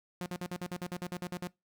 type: tone bursts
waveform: sawtooth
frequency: 178.5 Hz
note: F3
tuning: 38 cents sharp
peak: -31 dBFS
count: 13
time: 0.21-1.473 s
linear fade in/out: 0 ms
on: 51 ms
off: 50 ms
effects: noise-tail reverb RT60 0.2 s tail -22 dB re dry